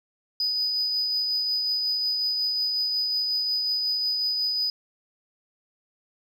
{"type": "tone with tremolo", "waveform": "sine", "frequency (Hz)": 4978, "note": "D#8", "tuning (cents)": 0, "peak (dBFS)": -20, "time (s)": [0.4, 4.7], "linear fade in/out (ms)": 2, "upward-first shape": "triangle", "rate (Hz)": 5.5, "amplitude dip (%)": 35, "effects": ["tanh soft clip ceiling -20 dBFS", "10-bit"]}